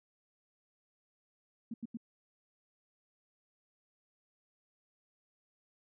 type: tone bursts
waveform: sine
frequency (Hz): 230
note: A#3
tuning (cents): -23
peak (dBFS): -37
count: 3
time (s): 1.71-1.972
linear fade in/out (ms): 5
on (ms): 30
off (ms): 86
effects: none